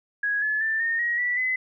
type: tone with pitch steps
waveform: sine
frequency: 1661.2 / 1716.8 / 1774.3 / 1833.7 / 1895 / 1958.5 / 2024 Hz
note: G#6 / A6 / A6 / A#6 / A#6 / B6 / B6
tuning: 0 / -43 / +14 / -29 / +28 / -15 / +42 cents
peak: -22 dBFS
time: 0.23-1.56 s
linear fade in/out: 5 ms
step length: 190 ms
effects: none